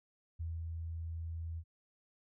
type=tone with ADSR envelope; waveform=sine; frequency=82.41 Hz; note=E2; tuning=in tune; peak=-36 dBFS; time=0.39-1.64 s; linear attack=17 ms; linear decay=220 ms; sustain=-2 dB; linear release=60 ms; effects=none